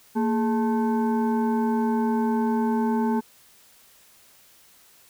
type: tone with frequency modulation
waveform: sine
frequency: 229.8 Hz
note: A#3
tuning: 25 cents flat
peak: -20 dBFS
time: 0.15-3.21 s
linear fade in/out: 20 ms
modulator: 650 Hz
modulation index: 0.84
effects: white hiss -55 dBFS RMS until 5.09 s